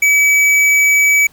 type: tone with tanh clipping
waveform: sine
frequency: 2286 Hz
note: D7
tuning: 47 cents flat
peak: -10 dBFS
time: 0.02-1.27 s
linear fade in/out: 5 ms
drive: 15 dB
effects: pink hiss -49 dBFS RMS until 1.32 s